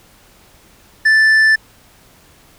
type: tone with tanh clipping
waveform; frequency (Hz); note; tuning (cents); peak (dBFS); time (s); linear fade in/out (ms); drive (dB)
sine; 1760; A6; 0; -9; 1.05-1.56; 10; 6
effects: pink hiss -48 dBFS RMS until 2.58 s